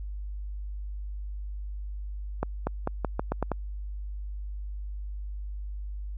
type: accelerating click train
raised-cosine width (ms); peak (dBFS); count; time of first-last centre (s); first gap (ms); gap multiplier
1; -13; 8; 2.43-3.517; 240; 0.85
effects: added 50 Hz sine -33 dBFS peak until 6.17 s